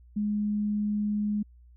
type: tone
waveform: sine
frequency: 208.6 Hz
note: G#3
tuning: 8 cents sharp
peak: -25 dBFS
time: 0.16-1.43 s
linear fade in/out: 10 ms
effects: added 60 Hz sine -51 dBFS peak until 1.76 s